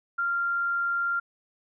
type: tone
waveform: sine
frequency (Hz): 1389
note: F6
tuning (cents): -10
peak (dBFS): -24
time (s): 0.18-1.2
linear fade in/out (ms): 10
effects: none